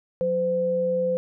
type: tone pair together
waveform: sine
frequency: 181.1 / 512.2 Hz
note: F#3 / C5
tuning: -37 / -37 cents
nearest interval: octave + tritone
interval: 1800 cents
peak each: -31 / -21 dBFS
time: 0.21-1.17 s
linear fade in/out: 0 ms
effects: none